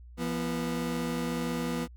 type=tone pair together; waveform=30% pulse; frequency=169.98 / 244.1 Hz; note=F3 / B3; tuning=-47 / -20 cents; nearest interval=tritone; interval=627 cents; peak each=-31 / -29 dBFS; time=0.17-1.88 s; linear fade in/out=50 ms; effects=added 60 Hz sine -46 dBFS peak until 1.96 s